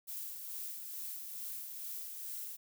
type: noise with tremolo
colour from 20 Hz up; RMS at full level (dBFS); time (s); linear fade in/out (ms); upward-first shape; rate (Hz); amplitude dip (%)
violet; -42; 0.07-2.57; 20; sine; 2.3; 35
effects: none